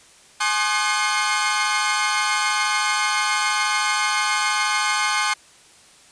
sawtooth tone cluster, 842 / 1068 / 1217 / 1516 / 2143 Hz, G#5 / C6 / D#6 / F#6 / C7, +24 / +35 / -39 / +42 / +41 cents, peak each -22 dBFS, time 0.4-5.34 s, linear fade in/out 10 ms, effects white hiss -50 dBFS RMS until 6.11 s + resampled to 22050 Hz

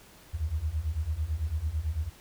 sine beating tone pair, 72.7 / 81.7 Hz, D2 / E2, -17 / -15 cents, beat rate 9 Hz, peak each -32 / -30 dBFS, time 0.33-2.1 s, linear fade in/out 20 ms, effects pink hiss -54 dBFS RMS until 2.2 s

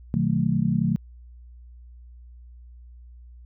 sine chord, B dominant seventh, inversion none, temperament just, 123.47 / 154.34 / 185.21 / 222.2 Hz, B2 / D#3 / F#3 / A3, 0 / -14 / +2 / +17 cents, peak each -28 / -24 / -25 / -25 dBFS, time 0.14-0.96 s, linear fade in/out 0 ms, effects added 60 Hz sine -43 dBFS peak until 3.45 s

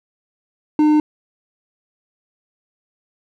triangle tone with hard clipping, 303.2 Hz, D#4, 45 cents flat, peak -12 dBFS, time 0.79-1 s, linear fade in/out 2 ms, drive 9 dB, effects none

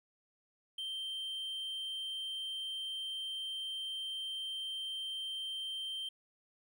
triangle tone, 3136 Hz, G7, in tune, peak -36 dBFS, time 0.78-6.09 s, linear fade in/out 5 ms, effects none

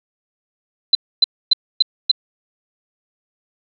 sine tone bursts, 4034 Hz, B7, 36 cents sharp, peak -7 dBFS, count 5, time 0.93-2.115 s, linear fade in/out 5 ms, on 21 ms, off 270 ms, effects none

